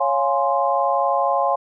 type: chord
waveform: sine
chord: Db major seventh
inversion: none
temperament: equal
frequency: 554.4 / 698.5 / 830.6 / 1046.5 Hz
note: Db5 / F5 / Ab5 / C6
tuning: 0 / 0 / 0 / 0 cents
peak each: -22 dBFS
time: 0-1.56 s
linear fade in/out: 10 ms
effects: none